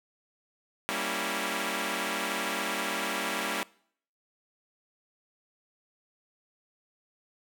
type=chord; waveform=5% pulse; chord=G diminished seventh; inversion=none; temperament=equal; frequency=196 / 233.1 / 277.2 / 329.6 Hz; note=G3 / Bb3 / Db4 / Fb4; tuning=0 / 0 / 0 / 0 cents; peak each=-24 dBFS; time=0.89-3.63 s; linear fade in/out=0 ms; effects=noise-tail reverb RT60 0.6 s tail -23 dB re dry